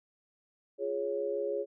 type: chord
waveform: sine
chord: Db major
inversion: first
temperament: equal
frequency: 349.2 / 415.3 / 554.4 Hz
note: F4 / Ab4 / Db5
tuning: 0 / 0 / 0 cents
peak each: -39 / -33 / -34 dBFS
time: 0.78-1.66 s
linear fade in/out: 50 ms
effects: none